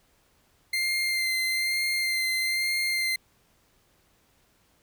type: tone with vibrato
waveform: 30% pulse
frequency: 2093 Hz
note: C7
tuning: in tune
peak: -22 dBFS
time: 0.73-3.16 s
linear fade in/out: 5 ms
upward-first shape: sine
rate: 1.1 Hz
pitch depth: 20 cents each way
effects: pink hiss -65 dBFS RMS until 4.82 s